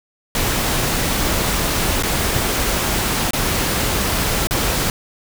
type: noise with dropouts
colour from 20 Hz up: pink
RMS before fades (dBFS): -19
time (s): 0.35-4.9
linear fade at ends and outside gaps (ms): 1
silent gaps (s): 2.025-2.034 / 3.308-3.333 / 4.471-4.509
effects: none